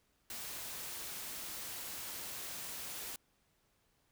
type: noise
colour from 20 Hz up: white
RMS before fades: -44 dBFS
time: 0.3-3.16 s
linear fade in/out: 2 ms
effects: pink hiss -75 dBFS RMS until 4.11 s